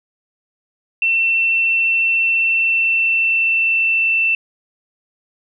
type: tone with pitch glide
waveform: sine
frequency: 2693 to 2674 Hz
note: E7 to E7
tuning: +36 to +24 cents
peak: -13 dBFS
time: 1.02-4.35 s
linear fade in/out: 2 ms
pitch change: -12 cents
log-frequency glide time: 2.21-4.18 s
effects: none